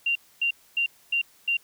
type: tone bursts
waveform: sine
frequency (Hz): 2773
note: F7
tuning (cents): -13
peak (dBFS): -21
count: 5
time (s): 0.06-1.57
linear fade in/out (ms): 5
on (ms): 94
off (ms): 260
effects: white hiss -58 dBFS RMS until 1.63 s